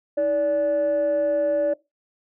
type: tone pair together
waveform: sine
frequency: 317.9 / 579 Hz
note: D#4 / D5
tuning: +37 / -25 cents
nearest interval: minor seventh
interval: 1038 cents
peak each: -27 / -17 dBFS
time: 0.17-1.74 s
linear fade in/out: 10 ms
effects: noise-tail reverb RT60 0.2 s tail -19 dB re dry + tanh soft clip ceiling -16 dBFS